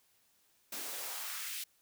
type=noise with high-pass filter sweep; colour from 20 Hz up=white; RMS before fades=-41 dBFS; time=0.72-1.64 s; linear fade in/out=5 ms; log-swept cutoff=220 to 2900 Hz; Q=1.6; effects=white hiss -71 dBFS RMS until 1.81 s